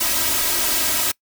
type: noise with comb filter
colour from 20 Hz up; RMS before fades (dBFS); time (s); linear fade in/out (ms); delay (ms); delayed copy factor
white; -20; 0-1.12; 10; 3.1; +0.85
effects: noise-tail reverb RT60 0.1 s tail -24 dB re dry